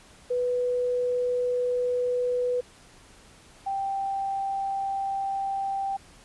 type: tone pair in turn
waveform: sine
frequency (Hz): 493.9 / 784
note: B4 / G5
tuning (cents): 0 / 0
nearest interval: minor sixth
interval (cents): 800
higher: second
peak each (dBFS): -23 / -26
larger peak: first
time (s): 0.3-2.61 / 3.66-5.97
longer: neither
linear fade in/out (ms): 10
effects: pink hiss -53 dBFS RMS until 6.24 s + resampled to 24000 Hz